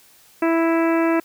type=harmonic tone; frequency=330 Hz; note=E4; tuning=2 cents sharp; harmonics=1 / 2 / 3 / 4 / 5 / 6 / 7 / 8; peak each=-17 / -23 / -27 / -29 / -31 / -33 / -34 / -35 dBFS; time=0.42-1.2 s; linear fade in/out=5 ms; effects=white hiss -52 dBFS RMS until 1.24 s